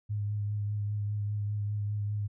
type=tone with vibrato; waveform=sine; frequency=103.7 Hz; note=G#2; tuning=2 cents flat; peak=-29 dBFS; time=0.09-2.28 s; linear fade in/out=20 ms; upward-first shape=triangle; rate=5 Hz; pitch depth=25 cents each way; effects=none